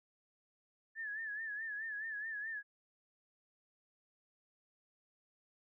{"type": "tone with vibrato", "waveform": "sine", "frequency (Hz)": 1738, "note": "A6", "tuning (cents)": -22, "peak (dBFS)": -39, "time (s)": [0.95, 2.63], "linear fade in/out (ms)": 50, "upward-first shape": "sine", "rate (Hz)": 4.7, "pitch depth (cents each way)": 82, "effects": []}